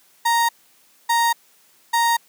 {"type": "tone bursts", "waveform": "35% pulse", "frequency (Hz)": 932.3, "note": "A#5", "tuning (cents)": 0, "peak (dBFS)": -14, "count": 3, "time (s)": [0.25, 2.17], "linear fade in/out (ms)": 10, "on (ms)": 240, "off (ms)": 600, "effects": ["white hiss -56 dBFS RMS until 2.28 s", "high-pass 150 Hz 12 dB/octave"]}